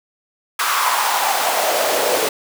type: noise with high-pass filter sweep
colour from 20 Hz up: pink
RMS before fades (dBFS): -18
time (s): 0.59-2.29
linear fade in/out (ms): 5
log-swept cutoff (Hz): 1200 to 450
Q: 3.6
effects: none